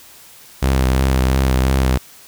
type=tone with vibrato; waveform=sawtooth; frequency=65.41 Hz; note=C2; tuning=in tune; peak=-9 dBFS; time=0.62-1.98 s; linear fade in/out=10 ms; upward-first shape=triangle; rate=2.9 Hz; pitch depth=42 cents each way; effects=white hiss -43 dBFS RMS until 2.27 s